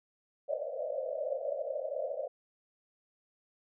white band-pass noise, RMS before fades -36 dBFS, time 0.48-2.28 s, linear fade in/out 10 ms, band 510 to 640 Hz, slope 96 dB/octave, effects none

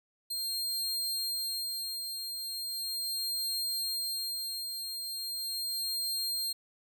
sawtooth tone with tremolo, 4201 Hz, C8, 6 cents sharp, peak -28 dBFS, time 0.3-6.53 s, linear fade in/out 10 ms, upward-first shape sine, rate 0.38 Hz, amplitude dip 45%, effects none

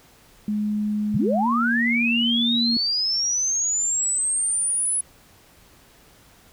sine tone with pitch glide, 210.1 to 234.5 Hz, G#3 to A#3, +20 to +11 cents, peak -21 dBFS, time 0.48-2.77 s, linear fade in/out 2 ms, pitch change +191 cents, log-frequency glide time 1.4-1.47 s
sine linear sweep, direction up, 90.4 to 10290 Hz, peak -20 dBFS, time 1.14-5.01 s, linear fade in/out 5 ms
effects pink hiss -53 dBFS RMS until 6.52 s

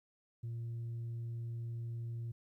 sine tone, 116.54 Hz, A#2, in tune, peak -36 dBFS, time 0.43-2.32 s, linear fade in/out 10 ms, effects tanh soft clip ceiling -37 dBFS + 13-bit

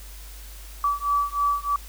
sine beating tone pair, 1149 / 1152.2 Hz, D6 / D6, -38 / -33 cents, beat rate 3.2 Hz, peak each -24 dBFS, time 0.84-1.76 s, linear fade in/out 2 ms, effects added 50 Hz sine -39 dBFS peak until 1.88 s + white hiss -46 dBFS RMS until 1.88 s

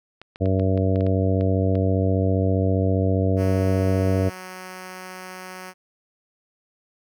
clicks, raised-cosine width 0.3 ms, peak -24 dBFS, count 10, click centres 0.216 / 0.359 / 0.458 / 0.597 / 0.776 / 0.959 / 1.008 / 1.066 / 1.41 / 1.754 s
harmonic tone, 95 Hz, F#2, 46 cents sharp, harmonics 1 / 2 / 3 / 4 / 5 / 6 / 7, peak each -20 / -26 / -26 / -31 / -27 / -30 / -30 dBFS, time 0.4-4.3 s, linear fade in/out 20 ms
5% pulse tone, 184.9 Hz, F#3, 1 cent flat, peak -24 dBFS, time 3.36-5.74 s, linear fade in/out 50 ms
effects none

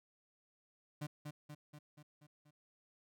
35% pulse tone with echo, 148.9 Hz, D3, 24 cents sharp, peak -38 dBFS, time 1.01-1.07 s, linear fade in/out 10 ms, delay 240 ms, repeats 6, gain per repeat -4 dB, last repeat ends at 2.51 s, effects none

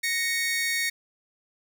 sawtooth tone pair together, 1865 / 2217 Hz, A#6 / C#7, 0 / 0 cents, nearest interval minor third, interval 300 cents, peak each -24 dBFS, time 0.03-0.9 s, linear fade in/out 10 ms, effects none

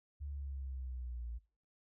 sine linear sweep, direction down, 72.6 to 57 Hz, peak -40 dBFS, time 0.2-1.39 s, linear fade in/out 20 ms, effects noise-tail reverb RT60 0.4 s tail -21 dB re dry

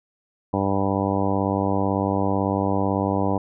harmonic tone, 98 Hz, G2, in tune, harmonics 1 / 2 / 3 / 4 / 5 / 6 / 7 / 8 / 9 / 10, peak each -27 / -26 / -26 / -31 / -29 / -30 / -32 / -30 / -32 / -31 dBFS, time 0.53-3.38 s, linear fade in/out 5 ms, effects none

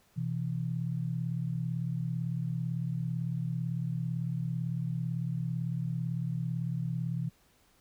sine tone pair together, 126.88 / 164.81 Hz, B2 / E3, +47 / 0 cents, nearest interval perfect fourth, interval 453 cents, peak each -33 / -33 dBFS, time 0.16-7.3 s, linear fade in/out 20 ms, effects pink hiss -66 dBFS RMS until 7.8 s

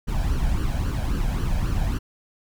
brown noise with flanger, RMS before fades -23 dBFS, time 0.07-1.99 s, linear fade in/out 20 ms, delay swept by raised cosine 0.67 to 1.3 ms, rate 3.7 Hz, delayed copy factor +0.65, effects none

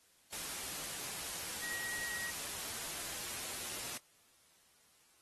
sine tone in noise, 1900 Hz, A#6, 33 cents sharp, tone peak -42 dBFS, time 1.62-2.31 s, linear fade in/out 10 ms, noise white, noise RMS -42 dBFS, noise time 0.32-3.98 s, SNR -3 dB, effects white hiss -68 dBFS RMS until 5.21 s + AAC 32 kbps

